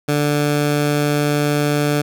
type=tone; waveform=15% pulse; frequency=146.83 Hz; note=D3; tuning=in tune; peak=-9 dBFS; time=0.08-2.02 s; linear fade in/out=10 ms; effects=none